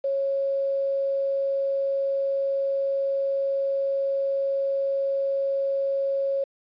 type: tone with quantisation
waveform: sine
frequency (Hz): 549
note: C#5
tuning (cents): -17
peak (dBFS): -22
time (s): 0.04-6.44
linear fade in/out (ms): 5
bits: 8
effects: resampled to 11025 Hz